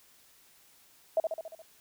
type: tone with echo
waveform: sine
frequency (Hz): 646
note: E5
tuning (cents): -35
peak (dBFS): -22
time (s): 1.17-1.2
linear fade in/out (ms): 2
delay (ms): 70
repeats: 6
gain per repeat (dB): -4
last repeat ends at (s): 1.62
effects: white hiss -61 dBFS RMS until 1.8 s